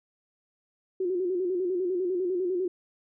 sine tone with vibrato, 364 Hz, F#4, 28 cents flat, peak -25 dBFS, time 1-2.68 s, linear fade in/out 5 ms, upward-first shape square, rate 10 Hz, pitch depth 62 cents each way, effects none

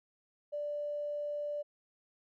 triangle tone with tanh clipping, 587.3 Hz, D5, in tune, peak -34 dBFS, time 0.52-1.63 s, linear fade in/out 20 ms, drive 3 dB, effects none

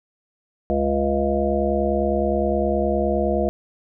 harmonic tone, 69.7 Hz, C#2, 10 cents sharp, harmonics 1 / 3 / 5 / 7 / 9 / 10, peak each -26 / -25 / -25 / -25 / -24 / -27 dBFS, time 0.7-3.49 s, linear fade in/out 0 ms, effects none

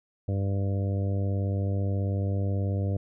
harmonic tone, 98.4 Hz, G2, 7 cents sharp, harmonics 1 / 2 / 3 / 4 / 5 / 6 / 7, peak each -25 / -35 / -38 / -42 / -39 / -41 / -47 dBFS, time 0.28-2.97 s, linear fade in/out 5 ms, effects none

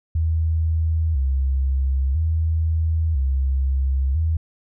sine tone with vibrato, 73.4 Hz, D2, in tune, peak -17 dBFS, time 0.15-4.37 s, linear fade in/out 5 ms, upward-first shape square, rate 0.5 Hz, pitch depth 160 cents each way, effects none

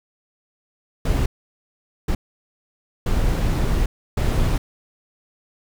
brown noise bursts at uneven times, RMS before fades -19 dBFS, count 4, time 1.05-1.26 / 2.08-2.15 / 3.06-3.86 / 4.17-4.58 s, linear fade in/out 5 ms, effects none

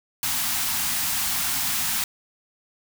white band-stop noise, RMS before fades -25 dBFS, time 0.23-2.04 s, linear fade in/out 2 ms, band 290 to 710 Hz, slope 48 dB/octave, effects none

